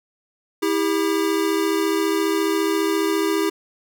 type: tone pair together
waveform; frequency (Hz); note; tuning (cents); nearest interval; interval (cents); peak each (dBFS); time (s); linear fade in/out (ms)
square; 325.4 / 400; E4 / G4; -22 / +35; major third; 357; -22; 0.62-3.5; 10
effects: none